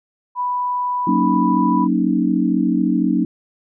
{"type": "tone", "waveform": "sine", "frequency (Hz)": 987.8, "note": "B5", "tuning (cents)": 0, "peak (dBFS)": -18, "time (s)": [0.35, 1.88], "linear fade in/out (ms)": 50}
{"type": "chord", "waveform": "sine", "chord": "D# minor seventh", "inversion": "first", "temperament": "equal", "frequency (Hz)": [185, 233.1, 277.2, 311.1], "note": ["F#3", "A#3", "C#4", "D#4"], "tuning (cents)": [0, 0, 0, 0], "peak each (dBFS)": -20, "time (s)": [1.07, 3.25], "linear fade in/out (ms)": 5}
{"effects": []}